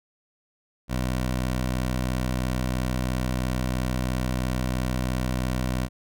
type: tone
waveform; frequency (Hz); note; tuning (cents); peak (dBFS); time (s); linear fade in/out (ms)
15% pulse; 63; B1; +35; -18; 0.88-5.89; 50
effects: none